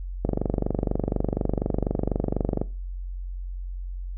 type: click train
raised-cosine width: 2 ms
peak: -10 dBFS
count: 58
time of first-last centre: 0.25-2.615 s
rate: 24.1 Hz
effects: noise-tail reverb RT60 0.3 s tail -19 dB re dry + added 45 Hz sine -30 dBFS peak until 4.17 s